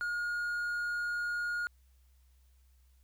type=tone; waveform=triangle; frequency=1431 Hz; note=F6; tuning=42 cents sharp; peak=-30 dBFS; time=0.01-1.67 s; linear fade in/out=0 ms; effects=added 64 Hz sine -61 dBFS peak until 3.03 s + white hiss -75 dBFS RMS until 3.03 s